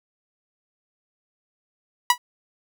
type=tone with exponential decay; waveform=sawtooth; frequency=976 Hz; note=B5; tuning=21 cents flat; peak=-6 dBFS; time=2.1-2.18 s; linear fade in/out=2 ms; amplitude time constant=16 ms; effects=none